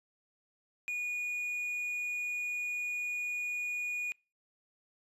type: tone with quantisation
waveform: triangle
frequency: 2452 Hz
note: D#7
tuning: 26 cents flat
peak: -31 dBFS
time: 0.88-4.12 s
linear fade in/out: 0 ms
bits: 10
effects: noise-tail reverb RT60 0.3 s tail -26 dB re dry + resampled to 32000 Hz